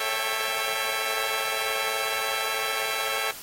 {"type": "chord", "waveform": "10% pulse", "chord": "A dominant seventh", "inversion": "none", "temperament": "just", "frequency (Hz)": [440, 550, 660, 792], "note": ["A4", "C#5", "E5", "G5"], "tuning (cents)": [0, -14, 2, 18], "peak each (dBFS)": [-25, -25, -26, -25], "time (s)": [0, 3.31], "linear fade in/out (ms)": 2, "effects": ["white hiss -41 dBFS RMS until 3.42 s", "AAC 48 kbps"]}